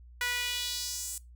sawtooth tone with high-pass filter sweep, 489 Hz, B4, 17 cents flat, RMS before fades -34 dBFS, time 0.21-1.18 s, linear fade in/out 2 ms, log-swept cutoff 1700 to 8600 Hz, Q 2.1, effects noise-tail reverb RT60 0.2 s tail -20 dB re dry + added 60 Hz sine -49 dBFS peak until 1.35 s

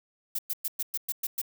violet noise bursts, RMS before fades -30 dBFS, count 8, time 0.35-1.416 s, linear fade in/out 5 ms, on 37 ms, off 110 ms, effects none

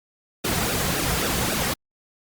pink noise with flanger, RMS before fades -24 dBFS, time 0.44-1.74 s, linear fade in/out 10 ms, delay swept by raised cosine 0.93 to 3.53 ms, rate 3.7 Hz, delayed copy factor -0.75, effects Opus 48 kbps

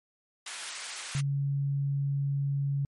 pink high-pass noise, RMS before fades -39 dBFS, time 0.46-1.21 s, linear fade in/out 5 ms, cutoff 1400 Hz, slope 12 dB/octave
sine tone, 140 Hz, C#3, 18 cents sharp, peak -26 dBFS, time 1.15-2.85 s, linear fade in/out 0 ms
effects MP3 48 kbps

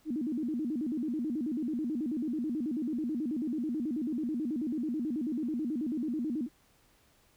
sine tone with vibrato, 272.4 Hz, C#4, 30 cents flat, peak -30 dBFS, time 0.05-6.49 s, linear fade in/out 50 ms, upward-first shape square, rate 9.2 Hz, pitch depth 230 cents each way, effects pink hiss -66 dBFS RMS until 7.36 s

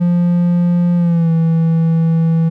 triangle tone with pitch glide, 174.61 to 163.86 Hz, F3 to E3, 0 to -10 cents, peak -8 dBFS, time 0-2.5 s, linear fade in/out 20 ms, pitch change -110 cents, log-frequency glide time 0.96-1.31 s, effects none

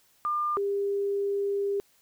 sine tone pair in turn, 1200 / 400.5 Hz, D6 / G4, +37 / +37 cents, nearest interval octave + perfect fifth, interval 1900 cents, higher first, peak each -25 dBFS, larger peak neither, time 0.25-0.57 / 0.57-1.8 s, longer second, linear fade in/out 0 ms, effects white hiss -64 dBFS RMS until 2.01 s

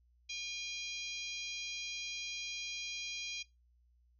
harmonic tone, 809 Hz, G#5, 46 cents flat, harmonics 3 / 4 / 5 / 6 / 7 / 8, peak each -43 / -45 / -47 / -49 / -50 / -51 dBFS, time 0.29-3.43 s, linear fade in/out 10 ms, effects noise-tail reverb RT60 0.2 s tail -19 dB re dry + added 60 Hz sine -66 dBFS peak until 4.19 s

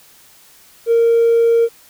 sine tone with hard clipping, 463.3 Hz, A#4, 11 cents flat, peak -10 dBFS, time 0.86-1.69 s, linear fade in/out 50 ms, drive 1 dB, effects white hiss -47 dBFS RMS until 1.89 s

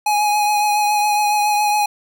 square tone with vibrato, 835 Hz, G#5, 9 cents sharp, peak -15 dBFS, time 0.06-1.86 s, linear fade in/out 5 ms, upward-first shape triangle, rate 7.2 Hz, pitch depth 24 cents each way, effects none

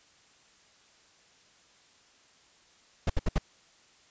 brown noise bursts, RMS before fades -24 dBFS, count 4, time 3.07-3.383 s, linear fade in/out 5 ms, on 28 ms, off 67 ms, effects white hiss -61 dBFS RMS until 4.1 s + resampled to 16000 Hz

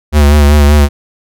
square tone with vibrato, 73.2 Hz, D2, 5 cents flat, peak -4 dBFS, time 0.12-0.89 s, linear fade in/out 50 ms, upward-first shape sine, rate 5.2 Hz, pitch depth 43 cents each way, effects none

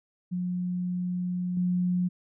sine tone with level steps, 179.5 Hz, F3, 48 cents sharp, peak -27 / -23 dBFS, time 0.31-2.09 s, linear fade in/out 20 ms, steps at 1.57 s, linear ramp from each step 2 ms, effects none

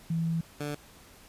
sine / 15% pulse tone pair in turn, 164.81 / 146.83 Hz, E3 / D3, 0 / 0 cents, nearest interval major second, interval 200 cents, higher first, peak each -26 dBFS, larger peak neither, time 0.1-0.41 / 0.6-0.75 s, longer first, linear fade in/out 5 ms, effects pink hiss -54 dBFS RMS until 1.28 s + resampled to 32000 Hz

